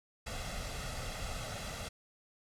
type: noise with comb filter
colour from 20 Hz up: pink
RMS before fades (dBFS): -40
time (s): 0.26-1.89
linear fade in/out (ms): 10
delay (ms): 1.5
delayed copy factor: +0.65
effects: low-pass 9000 Hz 12 dB/octave